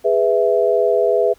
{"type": "chord", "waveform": "sine", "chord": "E major", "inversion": "first", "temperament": "just", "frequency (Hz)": [412, 494.4, 659.3], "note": ["G#4", "B4", "E5"], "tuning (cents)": [-14, 2, 0], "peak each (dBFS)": -17, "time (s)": [0.04, 1.34], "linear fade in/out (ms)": 20, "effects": ["pink hiss -53 dBFS RMS until 1.38 s"]}